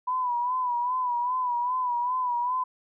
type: tone with vibrato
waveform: sine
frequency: 987.8 Hz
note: B5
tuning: in tune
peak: -24 dBFS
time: 0.07-2.64 s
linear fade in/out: 10 ms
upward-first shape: sine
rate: 2.5 Hz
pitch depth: 60 cents each way
effects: none